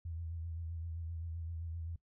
sine tone with vibrato, 82.8 Hz, E2, 8 cents sharp, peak -39 dBFS, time 0.05-1.96 s, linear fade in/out 5 ms, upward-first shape sine, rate 7.7 Hz, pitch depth 47 cents each way, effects noise-tail reverb RT60 0.1 s tail -19 dB re dry

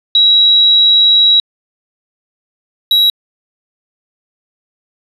sine / triangle tone pair in turn, 3873 / 3873 Hz, B7 / B7, -35 / -35 cents, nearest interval unison, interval 0 cents, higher neither, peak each -5 dBFS, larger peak neither, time 0.15-1.4 / 2.91-3.1 s, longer first, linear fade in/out 2 ms, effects resampled to 32000 Hz

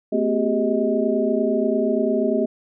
sine tone cluster, 223 / 254.8 / 380.1 / 408.7 / 629 Hz, A3 / C4 / F#4 / G#4 / D#5, +23 / -46 / +47 / -28 / +19 cents, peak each -24 dBFS, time 0.12-2.46 s, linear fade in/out 10 ms, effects none

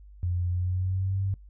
sine tone with pitch glide, 88.6 to 97.18 Hz, F2 to G2, +25 to -15 cents, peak -25 dBFS, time 0.23-1.34 s, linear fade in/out 0 ms, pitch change +160 cents, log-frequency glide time 0.49-1.21 s, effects noise-tail reverb RT60 0.1 s tail -20 dB re dry + added 50 Hz sine -46 dBFS peak until 1.49 s

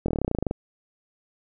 slowing click train, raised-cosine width 2 ms, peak -11 dBFS, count 15, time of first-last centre 0.06-0.511 s, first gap 23 ms, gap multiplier 1.05, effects none

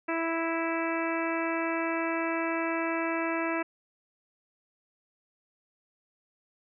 harmonic tone, 329.6 Hz, E4, in tune, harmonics 1 / 2 / 3 / 4 / 5 / 6 / 7 / 8, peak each -31 / -34 / -36 / -37 / -38 / -39 / -39 / -40 dBFS, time 0.08-3.63 s, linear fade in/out 10 ms, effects none

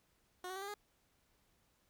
15% pulse tone with pitch steps, 363.5 / 375.5 / 387.8 / 400.5 / 413.7 Hz, F#4 / F#4 / G4 / G4 / G#4, -31 / +26 / -19 / +37 / -7 cents, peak -36 dBFS, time 0.44-0.74 s, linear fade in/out 2 ms, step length 60 ms, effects pink hiss -75 dBFS RMS until 1.89 s

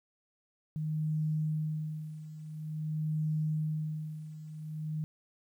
sine tone with tremolo, 154.8 Hz, D#3, 9 cents flat, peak -28 dBFS, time 0.76-5.04 s, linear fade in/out 0 ms, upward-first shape sine, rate 0.48 Hz, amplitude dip 80%, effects 11-bit

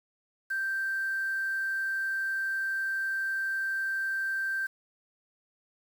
sine tone with quantisation, 1568 Hz, G6, in tune, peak -28 dBFS, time 0.5-4.67 s, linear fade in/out 10 ms, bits 8, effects none

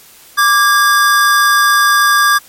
square tone pair together, 1174.7 / 1633.9 Hz, D6 / G#6, 0 / -29 cents, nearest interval tritone, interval 571 cents, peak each -11 dBFS, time 0.37-2.39 s, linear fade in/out 20 ms, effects white hiss -41 dBFS RMS until 2.48 s + MP3 64 kbps

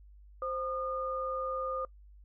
sine tone pair together, 523.3 / 1218.3 Hz, C5 / D#6, 0 / -37 cents, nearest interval octave + minor third, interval 1463 cents, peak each -35 / -35 dBFS, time 0.42-1.85 s, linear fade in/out 2 ms, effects noise-tail reverb RT60 0.1 s tail -22 dB re dry + added 50 Hz sine -52 dBFS peak until 2.24 s

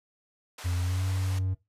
pink band-pass noise, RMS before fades -44 dBFS, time 0.58-1.39 s, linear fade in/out 5 ms, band 700 to 11000 Hz, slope 12 dB/octave
triangle tone with pitch glide, 88.4 to 94.2 Hz, F2 to F#2, +22 to +32 cents, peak -24 dBFS, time 0.64-1.55 s, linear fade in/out 20 ms, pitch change +110 cents, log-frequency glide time 0.79-1.04 s
effects noise-tail reverb RT60 0.2 s tail -17 dB re dry + resampled to 32000 Hz

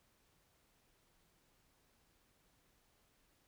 silence, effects pink hiss -74 dBFS RMS until 3.47 s

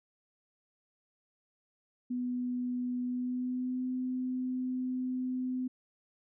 sine tone with pitch glide, 247.8 to 254.6 Hz, B3 to C4, +6 to -47 cents, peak -31 dBFS, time 2.1-5.68 s, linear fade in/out 10 ms, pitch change +47 cents, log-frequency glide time 3.05-3.86 s, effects none

